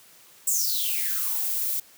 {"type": "noise with high-pass filter sweep", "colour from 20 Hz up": "violet", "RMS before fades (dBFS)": -26, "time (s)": [0.47, 1.8], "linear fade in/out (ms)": 5, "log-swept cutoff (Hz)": [8000, 290], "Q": 8.9, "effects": ["white hiss -53 dBFS RMS until 1.97 s", "high-pass 80 Hz 12 dB/octave"]}